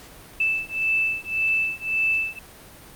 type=beating tone pair; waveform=sine; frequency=2637 / 2638.8 Hz; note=E7 / E7; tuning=0 / +1 cents; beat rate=1.8 Hz; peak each=-24 dBFS; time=0.4-2.39 s; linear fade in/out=5 ms; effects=pink hiss -45 dBFS RMS until 2.95 s + Opus 48 kbps